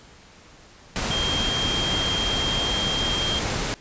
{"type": "tone in noise", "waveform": "sine", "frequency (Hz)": 3203, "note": "G7", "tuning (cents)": 37, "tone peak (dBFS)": -24, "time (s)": [1.11, 3.39], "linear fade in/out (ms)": 0, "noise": "pink", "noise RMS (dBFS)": -26, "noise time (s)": [0.96, 3.74], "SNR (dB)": -1, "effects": ["pink hiss -49 dBFS RMS until 3.8 s", "resampled to 16000 Hz"]}